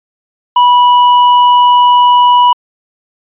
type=tone with tanh clipping; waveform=sine; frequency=980 Hz; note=B5; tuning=14 cents flat; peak=-5 dBFS; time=0.56-2.53 s; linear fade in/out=5 ms; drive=8 dB; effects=resampled to 8000 Hz